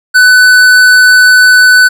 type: tone with tanh clipping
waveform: sine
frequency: 1499 Hz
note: F#6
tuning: 22 cents sharp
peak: -3 dBFS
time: 0.14-1.89 s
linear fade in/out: 20 ms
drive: 15 dB
effects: none